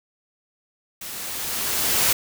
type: noise with level ramp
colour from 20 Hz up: white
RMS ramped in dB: -35 to -18 dBFS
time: 1.01-2.13 s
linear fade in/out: 5 ms
effects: none